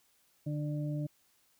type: harmonic tone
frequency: 148.6 Hz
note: D3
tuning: 21 cents sharp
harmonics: 1 / 2 / 4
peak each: -33 / -39 / -45 dBFS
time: 0.46-1.07 s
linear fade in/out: 10 ms
effects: white hiss -70 dBFS RMS until 1.59 s